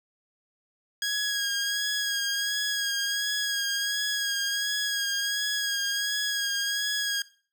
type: tone with vibrato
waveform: 15% pulse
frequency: 1647 Hz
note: G#6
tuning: 15 cents flat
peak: -20 dBFS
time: 1.02-7.22 s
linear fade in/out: 2 ms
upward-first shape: sine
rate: 1.4 Hz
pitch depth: 30 cents each way
effects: noise-tail reverb RT60 0.4 s tail -18 dB re dry